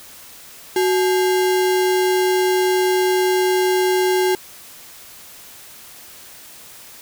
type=tone with sample-and-hold; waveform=sine; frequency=370 Hz; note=F#4; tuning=in tune; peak=-14 dBFS; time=0.76-4.35 s; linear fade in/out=2 ms; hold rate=1225 Hz; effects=white hiss -41 dBFS RMS until 7.01 s